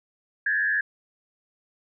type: tone with frequency modulation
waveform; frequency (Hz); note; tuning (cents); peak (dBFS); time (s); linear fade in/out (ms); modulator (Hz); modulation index
sine; 1695; G#6; +35; -21; 0.46-0.81; 5; 94.3; 0.99
effects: none